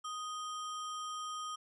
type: tone with sample-and-hold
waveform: sine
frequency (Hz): 1244.5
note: D#6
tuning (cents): 0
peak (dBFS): -38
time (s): 0.04-1.56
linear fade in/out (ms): 10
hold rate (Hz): 4410
effects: resampled to 24000 Hz